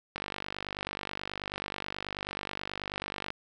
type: click train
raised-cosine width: 0.3 ms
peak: -18 dBFS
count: 156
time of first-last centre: 0.16-3.304 s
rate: 49.3 Hz
effects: none